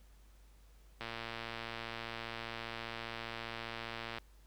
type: click train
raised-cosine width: 0.3 ms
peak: -25 dBFS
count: 366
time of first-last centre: 1.01-4.184 s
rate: 115 Hz
effects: added 50 Hz sine -58 dBFS peak until 4.46 s + pink hiss -69 dBFS RMS until 4.46 s